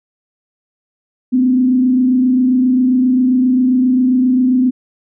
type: tone with frequency modulation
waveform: sine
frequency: 254.1 Hz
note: B3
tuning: 49 cents sharp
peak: -9 dBFS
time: 1.32-4.71 s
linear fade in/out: 20 ms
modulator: 27.5 Hz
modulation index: 0.42
effects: none

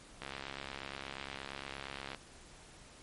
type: click train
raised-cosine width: 0.3 ms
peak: -25 dBFS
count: 133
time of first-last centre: 0.22-2.147 s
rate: 68.5 Hz
effects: pink hiss -56 dBFS RMS until 3.02 s + MP3 48 kbps

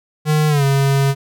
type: tone with pitch glide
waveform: square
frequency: 152.9 to 137.8 Hz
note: D#3 to C#3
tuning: -30 to -10 cents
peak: -13 dBFS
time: 0.25-1.15 s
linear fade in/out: 50 ms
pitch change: -180 cents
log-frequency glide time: 0.48-0.64 s
effects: none

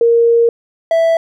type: tone pair in turn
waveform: sine / triangle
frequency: 466.2 / 659.3 Hz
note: A#4 / E5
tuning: 0 / 0 cents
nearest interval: tritone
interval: 600 cents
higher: second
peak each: -7 dBFS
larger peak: neither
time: 0.01-0.49 / 0.91-1.17 s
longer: first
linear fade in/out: 2 ms
effects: none

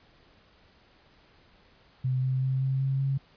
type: tone with pitch steps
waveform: sine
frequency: 129 / 130.42 / 131.86 / 133.32 / 134.79 / 136.28 Hz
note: C3 / C3 / C3 / C3 / C#3 / C#3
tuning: -24 / -5 / +14 / +33 / -48 / -29 cents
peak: -24 dBFS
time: 2.04-3.18 s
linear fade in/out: 10 ms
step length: 190 ms
effects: pink hiss -60 dBFS RMS until 3.36 s + resampled to 11025 Hz

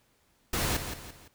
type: noise with echo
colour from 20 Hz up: pink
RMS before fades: -29 dBFS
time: 0.53-0.77 s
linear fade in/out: 5 ms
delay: 170 ms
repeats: 3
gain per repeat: -8 dB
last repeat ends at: 1.28 s
effects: pink hiss -68 dBFS RMS until 1.34 s

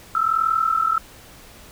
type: tone pair together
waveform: sine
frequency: 1299 / 1340.2 Hz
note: E6 / E6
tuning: -26 / +28 cents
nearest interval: minor second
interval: 54 cents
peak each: -20 dBFS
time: 0.15-0.98 s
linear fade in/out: 2 ms
effects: pink hiss -45 dBFS RMS until 1.71 s

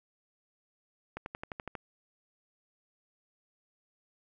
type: accelerating click train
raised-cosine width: 0.5 ms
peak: -23 dBFS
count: 8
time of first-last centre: 1.17-1.752 s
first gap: 91 ms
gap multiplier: 0.97
effects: none

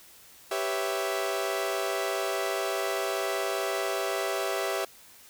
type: chord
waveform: sawtooth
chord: C# half-diminished seventh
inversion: second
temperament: equal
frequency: 392 / 493.9 / 554.4 / 659.3 Hz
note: G4 / B4 / C#5 / E5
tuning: 0 / 0 / 0 / 0 cents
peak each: -28 / -33 / -31 / -28 dBFS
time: 0.51-4.85 s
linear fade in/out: 5 ms
effects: white hiss -53 dBFS RMS until 5.29 s

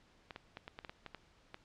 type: clicks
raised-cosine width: 0.3 ms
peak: -29 dBFS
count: 10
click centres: 0.308 / 0.361 / 0.571 / 0.679 / 0.789 / 0.848 / 0.895 / 1.063 / 1.147 / 1.544 s
effects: pink hiss -67 dBFS RMS until 1.64 s + low-pass 5000 Hz 12 dB/octave

